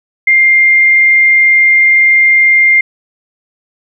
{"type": "tone", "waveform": "sine", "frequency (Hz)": 2107, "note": "C7", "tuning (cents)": 12, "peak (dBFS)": -4, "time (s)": [0.27, 2.81], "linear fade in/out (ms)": 5, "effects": []}